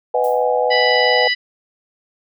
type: chord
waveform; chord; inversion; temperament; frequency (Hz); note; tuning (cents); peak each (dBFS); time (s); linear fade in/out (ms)
sine; G# minor seventh; first; just; 498.4 / 623 / 747.5 / 830.6; B4 / D#5 / F#5 / G#5; +16 / +2 / +17 / 0; -17 / -21 / -21 / -21; 0.14-1.28; 5
type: noise with exponential decay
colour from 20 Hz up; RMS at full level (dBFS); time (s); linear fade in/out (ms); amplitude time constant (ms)
violet; -34; 0.24-0.52; 0; 60
type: harmonic tone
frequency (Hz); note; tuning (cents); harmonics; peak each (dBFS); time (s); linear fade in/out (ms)
987.8; B5; 0; 2 / 3 / 4 / 5; -17 / -22 / -27 / -23; 0.7-1.35; 20
effects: none